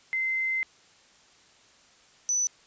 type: tone pair in turn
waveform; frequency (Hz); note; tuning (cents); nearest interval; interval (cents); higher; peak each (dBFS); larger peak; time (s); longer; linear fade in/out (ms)
sine; 2071 / 5977; C7 / F#8; -18 / +17; octave + tritone; 1835; second; -25 / -23; second; 0.13-0.63 / 2.29-2.47; first; 0
effects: white hiss -58 dBFS RMS until 2.66 s + resampled to 16000 Hz